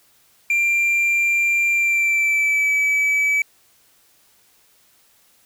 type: tone with pitch glide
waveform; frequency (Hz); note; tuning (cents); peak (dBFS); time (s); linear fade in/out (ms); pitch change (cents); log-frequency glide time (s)
triangle; 2375 to 2294; D7 to D7; +19 to -41; -14; 0.5-3.42; 2; -60; 1.71-2.72
effects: white hiss -57 dBFS RMS until 5.45 s